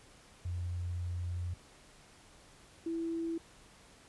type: tone pair in turn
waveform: sine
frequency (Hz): 88 / 331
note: F2 / E4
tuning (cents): +14 / +7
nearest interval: octave + major seventh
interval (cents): 2293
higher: second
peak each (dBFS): -34 / -33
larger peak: second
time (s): 0.45-1.54 / 2.86-3.38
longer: first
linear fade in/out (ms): 5
effects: pink hiss -59 dBFS RMS until 4.08 s + resampled to 24000 Hz